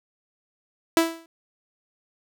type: tone with exponential decay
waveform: sawtooth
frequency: 329.6 Hz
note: E4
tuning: in tune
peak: -9 dBFS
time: 0.97-1.26 s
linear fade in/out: 1 ms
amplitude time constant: 62 ms
effects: none